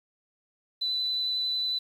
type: tone with vibrato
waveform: sine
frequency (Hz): 3996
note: B7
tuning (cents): +20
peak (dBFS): -26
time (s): 0.81-1.79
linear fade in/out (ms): 10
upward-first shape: sine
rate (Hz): 11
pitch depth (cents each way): 12
effects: 9-bit